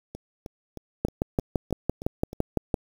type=two click trains; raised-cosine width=2 ms; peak=-24 / -9 dBFS; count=8 / 11; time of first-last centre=0.15-2.331 / 1.05-2.742 s; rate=3.21 / 5.91 Hz; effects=7-bit